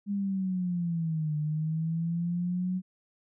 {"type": "linear two-way sweep", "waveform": "sine", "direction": "down then up", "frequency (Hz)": [204.1, 150, 186], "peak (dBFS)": -27, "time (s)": [0.06, 2.82], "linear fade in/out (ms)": 50, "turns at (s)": 1.37, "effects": []}